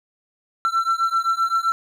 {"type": "beating tone pair", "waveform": "triangle", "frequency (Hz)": [1342, 1349.7], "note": ["E6", "E6"], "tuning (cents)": [31, 40], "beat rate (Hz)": 7.7, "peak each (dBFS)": [-20, -19], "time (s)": [0.65, 1.72], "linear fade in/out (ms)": 0, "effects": []}